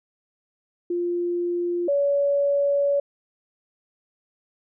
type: tone pair in turn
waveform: sine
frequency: 349.2 / 566.4 Hz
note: F4 / C#5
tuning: 0 / +37 cents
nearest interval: minor sixth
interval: 837 cents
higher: second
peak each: -22 / -18 dBFS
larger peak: second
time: 0.9-1.88 / 1.88-3 s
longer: second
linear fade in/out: 5 ms
effects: none